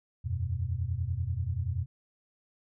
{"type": "chord", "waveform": "sine", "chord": "E suspended second", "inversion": "none", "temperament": "just", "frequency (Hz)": [82.41, 92.71, 123.61], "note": ["E2", "F#2", "B2"], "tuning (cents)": [0, 4, 2], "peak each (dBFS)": [-34, -32, -34], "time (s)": [0.24, 1.86], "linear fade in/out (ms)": 20, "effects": []}